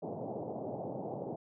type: band-pass noise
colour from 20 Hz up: white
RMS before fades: -40 dBFS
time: 0.02-1.36 s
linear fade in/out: 10 ms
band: 110 to 770 Hz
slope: 48 dB/octave
effects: none